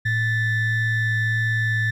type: ring-modulated tone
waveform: triangle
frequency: 932.3 Hz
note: A#5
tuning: in tune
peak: -14 dBFS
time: 0.05-1.91 s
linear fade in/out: 10 ms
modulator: 820 Hz
effects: none